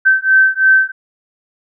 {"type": "beating tone pair", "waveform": "sine", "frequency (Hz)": [1544, 1547], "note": ["G6", "G6"], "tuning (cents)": [-27, -23], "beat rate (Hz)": 3, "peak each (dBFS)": -11, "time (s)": [0.05, 0.92], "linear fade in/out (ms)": 20, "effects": []}